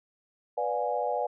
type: chord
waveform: sine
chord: B diminished seventh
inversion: none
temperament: equal with one note detuned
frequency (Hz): 493.9 / 587.3 / 715.2 / 830.6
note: B4 / D5 / F5 / Ab5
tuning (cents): 0 / 0 / +41 / 0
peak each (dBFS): -32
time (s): 0.57-1.27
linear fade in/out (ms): 10
effects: none

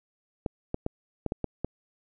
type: clicks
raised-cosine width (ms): 2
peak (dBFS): -15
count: 7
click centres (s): 0.462 / 0.744 / 0.864 / 1.263 / 1.321 / 1.443 / 1.646
effects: none

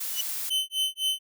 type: noise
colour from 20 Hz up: blue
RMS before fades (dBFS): -32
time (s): 0-0.5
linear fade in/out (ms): 10
type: tone with exponential growth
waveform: 30% pulse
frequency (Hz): 2960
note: F#7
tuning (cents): 0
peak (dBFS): -20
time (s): 0.09-0.21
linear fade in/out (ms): 5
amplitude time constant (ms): 25
type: tone with tremolo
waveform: 45% pulse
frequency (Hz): 3050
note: G7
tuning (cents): -48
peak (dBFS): -22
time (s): 0.5-1.19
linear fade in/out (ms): 10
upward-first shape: sine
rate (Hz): 3.9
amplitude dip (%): 100
effects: none

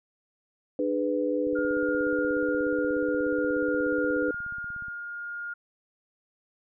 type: chord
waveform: sine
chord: G# diminished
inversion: second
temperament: just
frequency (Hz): 299 / 415.3 / 498.4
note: D4 / G#4 / B4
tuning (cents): +31 / 0 / +16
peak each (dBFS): -28 / -32 / -27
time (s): 0.79-4.31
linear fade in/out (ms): 2
type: click train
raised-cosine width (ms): 5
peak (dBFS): -37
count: 58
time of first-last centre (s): 1.47-4.883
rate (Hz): 16.7
type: tone with tremolo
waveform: sine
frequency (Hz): 1418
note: F6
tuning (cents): +26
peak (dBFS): -30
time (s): 1.55-5.54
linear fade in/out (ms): 10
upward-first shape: triangle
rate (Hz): 0.5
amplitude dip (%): 40
effects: none

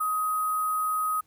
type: tone with sample-and-hold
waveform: sine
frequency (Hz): 1259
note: D#6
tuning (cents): +20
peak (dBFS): -24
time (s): 0-1.21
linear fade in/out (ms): 10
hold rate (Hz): 11025
effects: pink hiss -67 dBFS RMS until 1.26 s

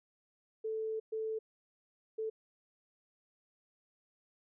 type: tone bursts at uneven times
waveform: sine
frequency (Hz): 440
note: A4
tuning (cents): 0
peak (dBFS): -34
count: 3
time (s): 0.64-1 / 1.12-1.39 / 2.18-2.3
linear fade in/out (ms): 10
effects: none

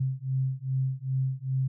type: beating tone pair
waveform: sine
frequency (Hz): 130.81 / 133.31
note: C3 / C3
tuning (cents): 0 / +33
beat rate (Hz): 2.5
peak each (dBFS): -29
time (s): 0-1.68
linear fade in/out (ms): 10
effects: none

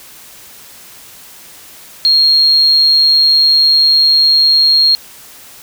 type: tone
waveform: sine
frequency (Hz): 4250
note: C8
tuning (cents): +26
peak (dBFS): -6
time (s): 2.05-4.95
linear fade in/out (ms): 0
effects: white hiss -37 dBFS RMS until 5.62 s

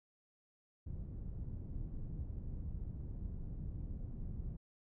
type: low-pass noise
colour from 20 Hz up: pink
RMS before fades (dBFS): -43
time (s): 0.86-4.57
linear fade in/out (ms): 10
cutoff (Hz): 150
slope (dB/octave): 12
effects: none

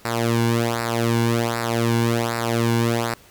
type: tone with flanger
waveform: sawtooth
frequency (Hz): 116.5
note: A#2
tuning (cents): -1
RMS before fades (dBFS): -21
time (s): 0.05-3.14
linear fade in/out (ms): 0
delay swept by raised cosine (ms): 0.31 to 1.61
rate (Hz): 1.3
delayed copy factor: -0.8
effects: pink hiss -50 dBFS RMS until 3.3 s

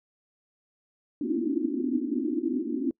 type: band-pass noise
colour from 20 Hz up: pink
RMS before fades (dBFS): -28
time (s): 1.21-2.91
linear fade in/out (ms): 2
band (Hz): 240 to 350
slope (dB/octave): 96
effects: noise-tail reverb RT60 0.1 s tail -25 dB re dry

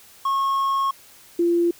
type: tone pair in turn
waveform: triangle / sine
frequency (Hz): 1090 / 343.3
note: C#6 / F4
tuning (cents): -29 / -30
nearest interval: octave + minor sixth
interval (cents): 2001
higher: first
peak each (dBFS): -17 / -16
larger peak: second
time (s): 0.25-0.91 / 1.39-1.71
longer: first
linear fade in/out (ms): 5
effects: white hiss -49 dBFS RMS until 1.79 s

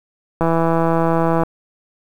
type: click train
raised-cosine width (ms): 1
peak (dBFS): -4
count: 170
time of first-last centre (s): 0.41-1.434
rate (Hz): 165
effects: 7-bit

